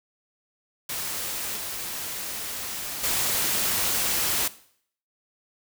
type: noise with level steps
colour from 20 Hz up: white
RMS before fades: -31 / -33 / -25 dBFS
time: 0.89-4.48 s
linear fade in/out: 5 ms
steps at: 1.56 / 3.03 s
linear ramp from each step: 10 ms
effects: noise-tail reverb RT60 0.6 s tail -17 dB re dry